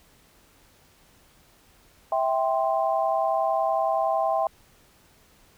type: chord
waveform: sine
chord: C major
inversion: first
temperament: just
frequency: 654.1 / 784.9 / 1046.5 Hz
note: E5 / G5 / C6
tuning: -14 / +2 / 0 cents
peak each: -24 / -25 / -29 dBFS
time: 2.12-4.47 s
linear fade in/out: 2 ms
effects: pink hiss -58 dBFS RMS until 5.57 s